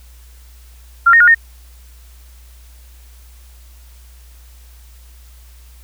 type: tone with pitch steps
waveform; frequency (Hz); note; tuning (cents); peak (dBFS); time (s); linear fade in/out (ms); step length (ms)
sine; 1383 / 1850 / 1434 / 1839; F6 / A#6 / F6 / A#6; -17 / -14 / +45 / -24; -5; 1.06-1.348; 10; 72
effects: added 60 Hz sine -39 dBFS peak until 5.83 s + white hiss -50 dBFS RMS until 5.83 s